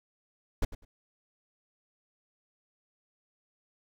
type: noise with echo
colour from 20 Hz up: brown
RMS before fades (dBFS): -25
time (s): 0.62-0.65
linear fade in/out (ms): 5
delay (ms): 100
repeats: 2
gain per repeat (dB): -15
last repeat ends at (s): 0.85
effects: none